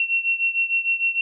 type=beating tone pair; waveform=sine; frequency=2720 / 2726.6 Hz; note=F7 / F7; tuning=-46 / -42 cents; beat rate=6.6 Hz; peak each=-21 / -24 dBFS; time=0-1.21 s; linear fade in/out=2 ms; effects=none